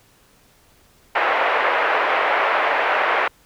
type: band-pass noise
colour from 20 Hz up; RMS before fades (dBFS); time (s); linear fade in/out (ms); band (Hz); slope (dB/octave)
pink; -19; 1.15-3.28; 5; 540 to 2300; 24
effects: pink hiss -55 dBFS RMS until 3.45 s